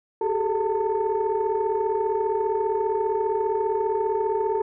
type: tone cluster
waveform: sine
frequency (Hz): 384.7 / 419.7 / 439.7 / 897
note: G4 / G#4 / A4 / A5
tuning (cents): -33 / +18 / -1 / +33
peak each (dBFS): -26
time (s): 0.21-4.62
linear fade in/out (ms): 5
effects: tanh soft clip ceiling -14 dBFS